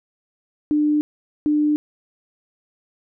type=tone bursts at uneven times; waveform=sine; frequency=299.1 Hz; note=D4; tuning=32 cents sharp; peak=-15 dBFS; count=2; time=0.71-1.01 / 1.46-1.76 s; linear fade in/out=0 ms; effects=none